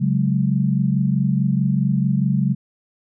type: chord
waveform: sine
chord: C# suspended fourth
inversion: none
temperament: equal with one note detuned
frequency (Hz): 138.59 / 185 / 209.7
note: C#3 / F#3 / G#3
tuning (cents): 0 / 0 / +17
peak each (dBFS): -19 / -20 / -22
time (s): 0-2.55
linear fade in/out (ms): 20
effects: none